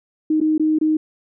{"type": "tone with dropouts", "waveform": "sine", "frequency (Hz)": 311.1, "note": "D#4", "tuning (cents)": 0, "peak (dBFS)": -14, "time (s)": [0.3, 0.97], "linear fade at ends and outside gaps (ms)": 5, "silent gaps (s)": [[0.403, 0.412], [0.58, 0.596], [0.787, 0.812]], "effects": []}